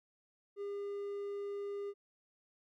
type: tone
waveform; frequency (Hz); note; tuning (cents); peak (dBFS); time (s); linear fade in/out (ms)
triangle; 403.8; G#4; -49; -36; 0.56-1.94; 50
effects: none